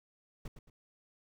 brown noise with echo, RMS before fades -40 dBFS, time 0.45-0.48 s, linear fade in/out 5 ms, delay 110 ms, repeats 2, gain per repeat -9 dB, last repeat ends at 0.7 s, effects none

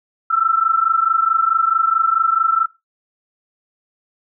sine tone pair together, 1318.5 / 1343.1 Hz, E6 / E6, 0 / +32 cents, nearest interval unison, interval 32 cents, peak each -16 dBFS, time 0.3-2.66 s, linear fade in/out 10 ms, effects noise-tail reverb RT60 0.2 s tail -17 dB re dry

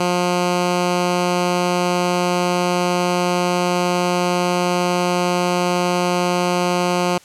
10% pulse tone, 177.9 Hz, F3, 32 cents sharp, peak -8 dBFS, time 0-7.18 s, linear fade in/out 5 ms, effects white hiss -48 dBFS RMS until 7.24 s + low-pass 9000 Hz 12 dB/octave

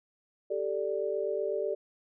sine chord, G suspended second, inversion none, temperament equal, 392 / 440 / 587.3 Hz, G4 / A4 / D5, 0 / 0 / 0 cents, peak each -33 dBFS, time 0.5-1.75 s, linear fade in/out 10 ms, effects none

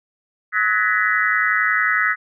sine tone cluster, 1280 / 1486 / 1688 / 1888 / 1999 Hz, D#6 / F#6 / G#6 / A#6 / B6, +49 / +7 / +28 / +22 / +20 cents, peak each -22 dBFS, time 0.52-2.16 s, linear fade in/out 50 ms, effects none

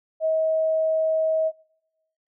sine tone, 637 Hz, D#5, 41 cents sharp, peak -19 dBFS, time 0.2-1.52 s, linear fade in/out 50 ms, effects noise-tail reverb RT60 1.0 s tail -25 dB re dry

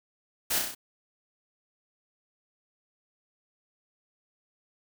white noise with echo, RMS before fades -28 dBFS, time 0.5-0.59 s, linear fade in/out 10 ms, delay 32 ms, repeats 5, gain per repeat -3 dB, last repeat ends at 0.75 s, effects none

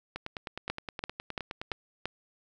two click trains, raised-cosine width 0.3 ms, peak -20 / -16 dBFS, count 16 / 5, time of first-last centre 0.16-1.719 / 0.7-2.056 s, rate 9.62 / 2.95 Hz, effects none

